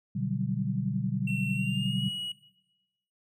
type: chord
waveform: sine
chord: G major seventh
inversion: first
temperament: equal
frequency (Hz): 123.47 / 146.83 / 185 / 196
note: B2 / D3 / F#3 / G3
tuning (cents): 0 / 0 / 0 / 0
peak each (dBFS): -33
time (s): 0.15-2.09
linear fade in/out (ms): 10
type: tone with pitch glide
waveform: triangle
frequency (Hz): 2715 to 2910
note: F7 to F#7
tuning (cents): -50 to -29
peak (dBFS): -32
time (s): 1.27-2.32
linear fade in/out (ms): 5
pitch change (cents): +121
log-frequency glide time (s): 1.53-2.02
effects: noise-tail reverb RT60 1.0 s tail -17 dB re dry